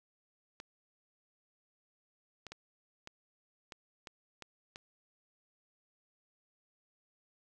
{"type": "clicks", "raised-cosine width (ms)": 0.2, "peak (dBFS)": -28, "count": 8, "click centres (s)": [0.601, 2.467, 2.52, 3.074, 3.722, 4.072, 4.423, 4.759], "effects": []}